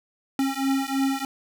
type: beating tone pair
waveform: square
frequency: 269.1 / 272.2 Hz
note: C4 / C#4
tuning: +49 / -31 cents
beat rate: 3.1 Hz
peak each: -26 dBFS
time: 0.39-1.25 s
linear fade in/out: 2 ms
effects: none